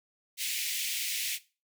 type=high-pass noise; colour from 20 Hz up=pink; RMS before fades=-33 dBFS; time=0.37-1.39 s; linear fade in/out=50 ms; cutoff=2100 Hz; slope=48 dB/octave; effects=noise-tail reverb RT60 0.3 s tail -17 dB re dry